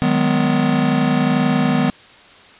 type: chord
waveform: square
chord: G# minor seventh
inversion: second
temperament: just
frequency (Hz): 155.74 / 186.89 / 207.7 / 249.2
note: D#3 / F#3 / G#3 / B3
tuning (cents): +2 / +18 / 0 / +16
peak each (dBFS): -21 / -23 / -22 / -18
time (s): 0.02-1.9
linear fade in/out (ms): 0
effects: white hiss -44 dBFS RMS until 2.59 s + resampled to 8000 Hz